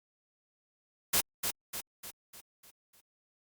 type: noise with echo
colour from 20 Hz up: white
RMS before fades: -26 dBFS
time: 1.13-1.21 s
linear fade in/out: 10 ms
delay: 300 ms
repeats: 6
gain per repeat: -6 dB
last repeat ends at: 3.01 s
effects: Opus 48 kbps